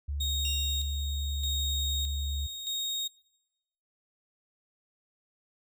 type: tone with pitch glide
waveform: sine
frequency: 71.7 to 71.2 Hz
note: D2 to C#2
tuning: -41 to +47 cents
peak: -30 dBFS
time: 0.08-2.47 s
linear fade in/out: 10 ms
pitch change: -12 cents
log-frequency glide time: 0.97-2.28 s
type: tone with tremolo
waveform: 35% pulse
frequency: 3730 Hz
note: A#7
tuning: in tune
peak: -28 dBFS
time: 0.2-3.08 s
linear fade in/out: 10 ms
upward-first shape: square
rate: 0.81 Hz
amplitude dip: 55%
type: tone with exponential decay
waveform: sawtooth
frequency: 2790 Hz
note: F7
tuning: 2 cents flat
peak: -31 dBFS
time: 0.45-1.05 s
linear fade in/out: 1 ms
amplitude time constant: 130 ms
effects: noise-tail reverb RT60 1.0 s tail -25 dB re dry